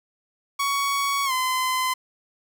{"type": "tone with pitch glide", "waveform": "sawtooth", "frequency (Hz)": [1119, 1026.1], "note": ["C#6", "C6"], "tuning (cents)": [16, -34], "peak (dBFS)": -18, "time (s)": [0.59, 1.94], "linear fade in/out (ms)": 10, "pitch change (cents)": -150, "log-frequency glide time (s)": [1.25, 1.32], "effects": ["8-bit"]}